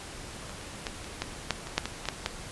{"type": "clicks", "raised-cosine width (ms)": 0.2, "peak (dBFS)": [-26, -27, -14, -24, -12, -8, -21, -6, -14, -17, -10, -10], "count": 12, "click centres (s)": [0.495, 0.613, 0.868, 1.044, 1.22, 1.507, 1.671, 1.78, 1.856, 2.055, 2.087, 2.261], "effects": ["pink hiss -42 dBFS RMS until 2.51 s", "resampled to 24000 Hz"]}